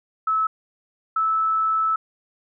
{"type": "tone pair in turn", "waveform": "sine", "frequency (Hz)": [1300, 1309], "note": ["E6", "E6"], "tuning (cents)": [-24, -13], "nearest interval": "unison", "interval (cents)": 11, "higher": "second", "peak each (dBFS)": -18, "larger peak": "neither", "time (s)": [[0.27, 0.47], [1.16, 1.96]], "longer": "second", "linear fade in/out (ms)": 5, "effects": []}